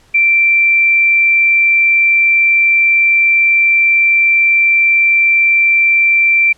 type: tone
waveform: sine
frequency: 2349 Hz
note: D7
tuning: in tune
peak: -7 dBFS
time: 0.14-6.53 s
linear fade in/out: 10 ms
effects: pink hiss -50 dBFS RMS until 6.57 s + low-pass 9000 Hz 12 dB/octave

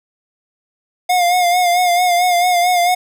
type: tone with vibrato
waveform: square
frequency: 712 Hz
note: F5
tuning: 33 cents sharp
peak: -12 dBFS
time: 1.09-2.95 s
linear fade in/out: 10 ms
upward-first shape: sine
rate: 4.5 Hz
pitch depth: 45 cents each way
effects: 8-bit

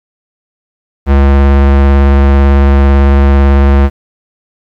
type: tone with vibrato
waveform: square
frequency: 69.3 Hz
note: C#2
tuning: in tune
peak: -4 dBFS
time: 1.06-3.9 s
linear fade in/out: 50 ms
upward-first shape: sine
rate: 18 Hz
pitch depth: 15 cents each way
effects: low-pass 2000 Hz 12 dB/octave + 7-bit

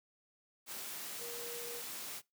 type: tone in noise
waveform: sine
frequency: 475.5 Hz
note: A#4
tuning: 34 cents sharp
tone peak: -46 dBFS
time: 1.18-1.83 s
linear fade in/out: 50 ms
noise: white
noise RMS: -44 dBFS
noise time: 0.66-2.22 s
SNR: -5 dB
effects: noise-tail reverb RT60 0.2 s tail -22 dB re dry + high-pass 150 Hz 12 dB/octave

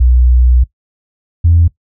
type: tone pair in turn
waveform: sine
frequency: 61.74 / 84.21 Hz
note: B1 / E2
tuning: 0 / +37 cents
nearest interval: perfect fourth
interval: 537 cents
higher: second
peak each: -4 dBFS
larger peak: neither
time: 0-0.64 / 1.44-1.68 s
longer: first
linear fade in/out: 10 ms
effects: noise-tail reverb RT60 0.1 s tail -18 dB re dry + tanh soft clip ceiling 0 dBFS

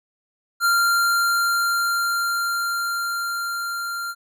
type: tone with level ramp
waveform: square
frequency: 1388 Hz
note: F6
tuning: 11 cents flat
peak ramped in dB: -16 to -27 dBFS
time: 0.6-4.15 s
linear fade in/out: 50 ms
effects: none

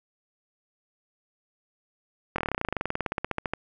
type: slowing click train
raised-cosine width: 0.5 ms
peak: -12 dBFS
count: 27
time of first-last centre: 2.36-3.536 s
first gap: 23 ms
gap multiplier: 1.05
effects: none

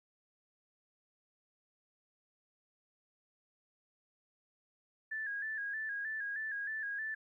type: tone with vibrato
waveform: sine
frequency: 1698 Hz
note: G#6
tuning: 38 cents sharp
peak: -36 dBFS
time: 5.11-7.15 s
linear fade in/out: 10 ms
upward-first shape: square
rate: 3.2 Hz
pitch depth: 60 cents each way
effects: 13-bit

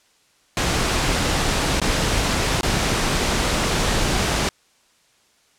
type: noise with dropouts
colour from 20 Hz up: pink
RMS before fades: -20 dBFS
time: 0.57-4.49 s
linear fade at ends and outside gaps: 1 ms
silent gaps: 1.8-1.816 / 2.61-2.631 s
effects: white hiss -59 dBFS RMS until 5.58 s + low-pass 8000 Hz 12 dB/octave

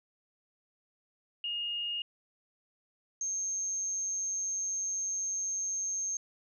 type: tone pair in turn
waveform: sine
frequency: 2849 / 6396 Hz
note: F7 / G8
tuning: +34 / +34 cents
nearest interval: octave + major second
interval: 1400 cents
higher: second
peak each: -32 / -31 dBFS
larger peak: second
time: 1.44-2.02 / 3.21-6.17 s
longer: second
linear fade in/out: 2 ms
effects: none

